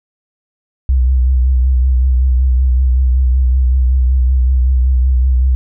sine tone with vibrato, 63.7 Hz, C2, 46 cents flat, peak -8 dBFS, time 0.89-5.55 s, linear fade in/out 0 ms, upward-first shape triangle, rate 5.3 Hz, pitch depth 62 cents each way, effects none

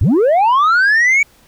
sine linear sweep, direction up, 65.41 to 2284 Hz, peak -6 dBFS, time 0.01-1.23 s, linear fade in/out 5 ms, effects tanh soft clip ceiling -8 dBFS + pink hiss -50 dBFS RMS until 1.47 s

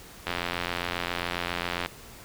click train, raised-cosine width 0.3 ms, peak -12 dBFS, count 140, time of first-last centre 0.27-1.86 s, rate 87.4 Hz, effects pink hiss -47 dBFS RMS until 2.24 s

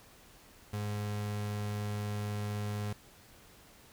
35% pulse tone, 104 Hz, G#2, 3 cents sharp, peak -32 dBFS, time 0.73-2.93 s, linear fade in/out 5 ms, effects pink hiss -58 dBFS RMS until 3.92 s

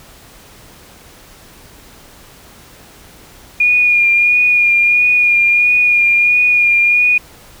sine tone with vibrato, 2432 Hz, D#7, 40 cents flat, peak -8 dBFS, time 3.6-7.18 s, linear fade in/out 5 ms, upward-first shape sine, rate 1.5 Hz, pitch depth 23 cents each way, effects pink hiss -41 dBFS RMS until 7.6 s

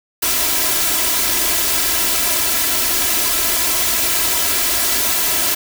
white noise with comb filter, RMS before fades -17 dBFS, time 0.22-5.55 s, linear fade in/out 10 ms, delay 3 ms, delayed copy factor +0.75, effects none

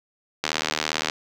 click train, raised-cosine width 0.2 ms, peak -5 dBFS, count 52, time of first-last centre 0.44-1.098 s, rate 77.5 Hz, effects high-pass 150 Hz 12 dB/octave + 7-bit

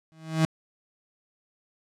35% pulse tone with exponential growth, 159.8 Hz, D#3, 47 cents sharp, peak -15 dBFS, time 0.12-0.45 s, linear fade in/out 0 ms, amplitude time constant 71 ms, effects low-pass 9000 Hz 12 dB/octave

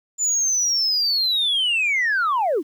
sine linear sweep, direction down, 7100 to 259.7 Hz, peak -16 dBFS, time 0.18-2.63 s, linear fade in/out 50 ms, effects tanh soft clip ceiling -15 dBFS + 9-bit

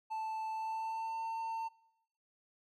triangle tone with pitch glide, 880 to 902.1 Hz, A5 to A5, 0 to +43 cents, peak -34 dBFS, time 0.1-1.69 s, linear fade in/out 20 ms, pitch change +43 cents, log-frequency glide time 0.51-1.22 s, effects noise-tail reverb RT60 0.9 s tail -23 dB re dry

